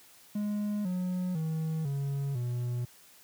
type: tone with pitch steps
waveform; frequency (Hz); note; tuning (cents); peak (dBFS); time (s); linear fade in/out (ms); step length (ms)
triangle; 207.7 / 181.86 / 159.24 / 139.43 / 122.08; G#3 / F#3 / D#3 / C#3 / B2; 0 / -30 / +40 / +10 / -20; -27; 0.35-2.85; 5; 500
effects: white hiss -57 dBFS RMS until 3.23 s + high-pass 80 Hz 12 dB/octave